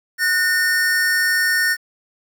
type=tone pair together; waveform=square; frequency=1469 / 1819.9 Hz; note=F#6 / A#6; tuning=-13 / -42 cents; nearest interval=major third; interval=371 cents; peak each=-23 / -17 dBFS; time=0.18-1.77 s; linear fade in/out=50 ms; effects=8-bit